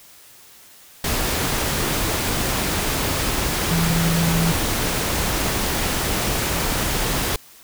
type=tone in noise; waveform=sine; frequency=166.3 Hz; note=E3; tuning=16 cents sharp; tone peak=-18 dBFS; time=3.71-4.52 s; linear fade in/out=2 ms; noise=pink; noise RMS=-22 dBFS; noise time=1.04-7.36 s; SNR=+1 dB; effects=white hiss -47 dBFS RMS until 7.63 s